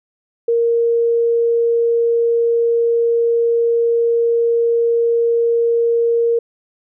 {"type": "tone", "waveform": "sine", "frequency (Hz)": 466.2, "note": "A#4", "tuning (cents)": 0, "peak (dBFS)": -12, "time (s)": [0.48, 6.39], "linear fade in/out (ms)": 5, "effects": []}